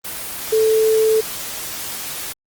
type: tone in noise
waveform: sine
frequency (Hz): 440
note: A4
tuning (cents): 0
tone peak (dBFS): -12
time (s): 0.52-1.21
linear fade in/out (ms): 10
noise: white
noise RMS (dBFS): -28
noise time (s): 0.04-2.33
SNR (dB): +13
effects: Opus 24 kbps